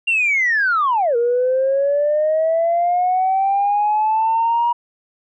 sine linear two-way sweep, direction down then up, 2794 to 466.2 to 957 Hz, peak -13 dBFS, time 0.07-4.73 s, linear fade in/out 10 ms, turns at 1.16 s, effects tanh soft clip ceiling -10 dBFS

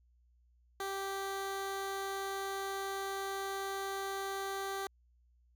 15% pulse tone, 390.7 Hz, G4, 6 cents flat, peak -30 dBFS, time 0.8-4.87 s, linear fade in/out 2 ms, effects added 60 Hz sine -65 dBFS peak until 5.55 s

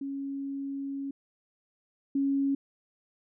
sine tone pair in turn, 276.1 / 276.1 Hz, C#4 / C#4, -7 / -7 cents, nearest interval unison, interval 0 cents, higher neither, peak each -32 / -24 dBFS, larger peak second, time 0.01-1.11 / 2.15-2.55 s, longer first, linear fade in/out 5 ms, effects none

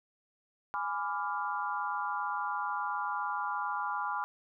sine chord, G# diminished seventh, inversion none, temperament equal with one note detuned, 830.6 / 997.5 / 1174.7 / 1396.9 Hz, G#5 / B5 / D6 / F6, 0 / +17 / 0 / 0 cents, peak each -37 / -36 / -37 / -38 dBFS, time 0.74-4.24 s, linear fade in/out 0 ms, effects none

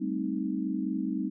sine chord, A half-diminished seventh, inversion third, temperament equal, 196 / 220 / 261.6 / 311.1 Hz, G3 / A3 / C4 / Eb4, 0 / 0 / 0 / 0 cents, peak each -33 / -36 / -33 / -33 dBFS, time 0-1.3 s, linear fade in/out 20 ms, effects none

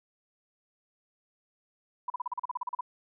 sine tone bursts, 987.8 Hz, B5, in tune, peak -29 dBFS, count 13, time 2.08-2.809 s, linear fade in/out 5 ms, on 21 ms, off 38 ms, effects none

